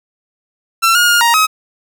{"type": "tone with pitch steps", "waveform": "sawtooth", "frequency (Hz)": [1347, 1431, 1419, 937, 1272], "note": ["E6", "F6", "F6", "A#5", "D#6"], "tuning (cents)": [37, 42, 27, 9, 38], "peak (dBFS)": -5, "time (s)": [0.82, 1.47], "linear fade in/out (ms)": 20, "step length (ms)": 130, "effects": []}